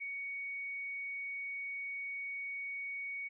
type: tone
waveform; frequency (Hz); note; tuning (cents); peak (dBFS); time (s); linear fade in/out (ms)
sine; 2235; C#7; +14; -38; 0-3.29; 20
effects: none